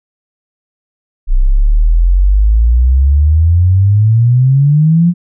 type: exponential sweep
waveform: sine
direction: up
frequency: 30.34 to 177.8 Hz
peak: -5 dBFS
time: 1.27-5.14 s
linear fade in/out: 50 ms
effects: none